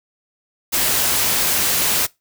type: noise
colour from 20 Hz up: white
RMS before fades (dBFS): -18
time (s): 0.72-2.07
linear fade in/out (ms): 20
effects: noise-tail reverb RT60 0.2 s tail -22 dB re dry